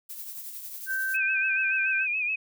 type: noise with tremolo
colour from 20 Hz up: violet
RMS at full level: -37 dBFS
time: 0.09-1.17 s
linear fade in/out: 10 ms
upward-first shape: triangle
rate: 11 Hz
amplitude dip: 50%
type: tone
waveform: sine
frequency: 1555 Hz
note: G6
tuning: 14 cents flat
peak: -26 dBFS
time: 0.86-2.07 s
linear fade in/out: 50 ms
type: tone with vibrato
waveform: sine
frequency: 2495 Hz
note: D#7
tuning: 4 cents sharp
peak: -25 dBFS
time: 1.14-2.36 s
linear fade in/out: 10 ms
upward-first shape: sine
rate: 7 Hz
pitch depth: 70 cents each way
effects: none